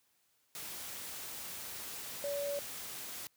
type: tone in noise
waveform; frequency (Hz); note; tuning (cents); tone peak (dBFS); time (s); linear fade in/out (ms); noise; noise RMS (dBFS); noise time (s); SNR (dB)
sine; 570; C#5; +48; -34; 2.24-2.59; 0; white; -44; 0.55-3.27; +7
effects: white hiss -74 dBFS RMS until 3.36 s + high-pass 60 Hz 12 dB/octave